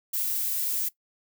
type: noise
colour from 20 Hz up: violet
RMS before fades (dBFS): -28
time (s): 0.13-0.89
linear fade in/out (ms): 10
effects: noise-tail reverb RT60 0.1 s tail -18 dB re dry